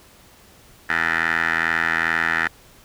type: tone with band-pass filter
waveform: 15% pulse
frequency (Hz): 82.41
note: E2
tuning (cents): 0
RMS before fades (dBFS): -21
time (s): 0.89-2.48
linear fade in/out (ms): 10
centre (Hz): 1700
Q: 9
effects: pink hiss -50 dBFS RMS until 2.84 s